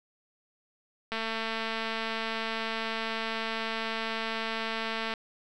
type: click train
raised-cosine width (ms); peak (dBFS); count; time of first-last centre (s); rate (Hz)
0.3; -17; 901; 1.12-5.138; 224
effects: none